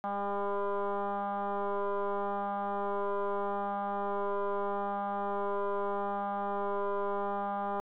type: tone with frequency modulation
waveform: sine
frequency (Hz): 200.6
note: G3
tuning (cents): +40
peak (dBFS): -29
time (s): 0.04-7.8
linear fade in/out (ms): 0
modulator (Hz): 201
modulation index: 4.9
effects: tanh soft clip ceiling -25 dBFS